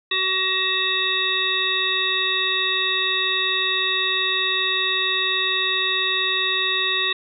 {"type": "harmonic tone with a mistuned harmonic", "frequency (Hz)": 377.3, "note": "F#4", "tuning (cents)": 34, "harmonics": [1, 3, 5, 7, 9, 10], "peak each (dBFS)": [-32, -30, -25, -26, -27, -23], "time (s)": [0.11, 7.13], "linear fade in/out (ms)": 5, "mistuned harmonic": 9, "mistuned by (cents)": 61, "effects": []}